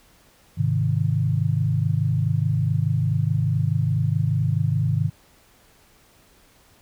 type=chord; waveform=sine; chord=Ab major; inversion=none; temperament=equal; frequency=103.83 / 130.81 / 155.56 Hz; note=Ab2 / C3 / Eb3; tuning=0 / 0 / 0 cents; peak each=-23 dBFS; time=0.57-5.1 s; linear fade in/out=20 ms; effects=pink hiss -56 dBFS RMS until 6.81 s